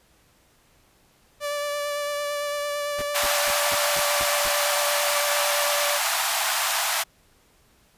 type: tone with vibrato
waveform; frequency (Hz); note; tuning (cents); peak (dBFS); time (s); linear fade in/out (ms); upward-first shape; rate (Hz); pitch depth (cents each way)
sawtooth; 582; D5; -16; -22; 1.4-6; 50; sine; 8.9; 14
type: noise bursts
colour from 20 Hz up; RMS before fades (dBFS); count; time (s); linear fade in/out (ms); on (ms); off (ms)
pink; -34; 7; 2.98-4.488; 10; 44; 200
type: high-pass noise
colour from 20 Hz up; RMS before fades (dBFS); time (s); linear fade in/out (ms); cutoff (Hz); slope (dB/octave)
pink; -24; 3.14-7.04; 20; 640; 96
effects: pink hiss -60 dBFS RMS until 7.97 s + resampled to 32000 Hz